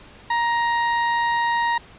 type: tone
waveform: 30% pulse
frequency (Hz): 939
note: A#5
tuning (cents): +12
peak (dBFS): -16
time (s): 0.3-1.78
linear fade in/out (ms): 5
effects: pink hiss -46 dBFS RMS until 1.98 s + resampled to 8000 Hz